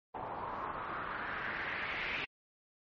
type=noise with low-pass filter sweep; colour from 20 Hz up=white; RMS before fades=-39 dBFS; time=0.14-2.25 s; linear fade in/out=10 ms; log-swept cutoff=850 to 2500 Hz; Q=3.1; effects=low-pass 4000 Hz 12 dB/octave + MP3 32 kbps